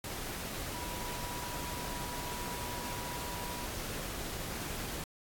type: tone in noise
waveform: sine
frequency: 971 Hz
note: B5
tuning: 30 cents flat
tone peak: -44 dBFS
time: 0.74-3.66 s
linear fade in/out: 2 ms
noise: pink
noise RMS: -40 dBFS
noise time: 0.04-5.04 s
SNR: -7 dB
effects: AAC 64 kbps